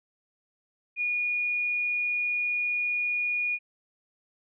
sine tone, 2445 Hz, D#7, 31 cents flat, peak -25 dBFS, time 0.96-3.59 s, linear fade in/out 50 ms, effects none

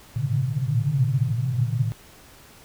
pink band-pass noise, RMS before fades -23 dBFS, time 0.16-1.92 s, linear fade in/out 0 ms, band 110 to 150 Hz, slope 96 dB/octave, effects pink hiss -49 dBFS RMS until 2.64 s

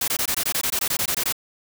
white noise bursts, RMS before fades -23 dBFS, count 15, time 0.01-1.325 s, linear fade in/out 5 ms, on 69 ms, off 20 ms, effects none

